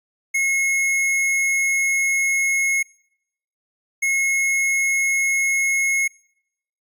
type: tone pair in turn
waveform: square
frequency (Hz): 2170 / 2170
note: C#7 / C#7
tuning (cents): -37 / -37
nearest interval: unison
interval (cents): 0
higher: neither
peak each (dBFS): -18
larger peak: neither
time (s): 0.34-2.83 / 4.02-6.08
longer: first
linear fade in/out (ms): 10
effects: noise-tail reverb RT60 0.8 s tail -26 dB re dry + resampled to 32000 Hz